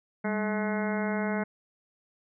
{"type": "harmonic tone with a mistuned harmonic", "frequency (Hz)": 213.4, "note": "G#3", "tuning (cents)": 47, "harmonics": [1, 2, 3, 4, 5, 6, 7, 8, 9, 10], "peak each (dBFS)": [-29, -35, -35, -38, -43, -45, -38, -45, -43, -41], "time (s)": [0.24, 1.44], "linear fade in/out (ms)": 10, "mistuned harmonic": 1, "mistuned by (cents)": -89, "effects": []}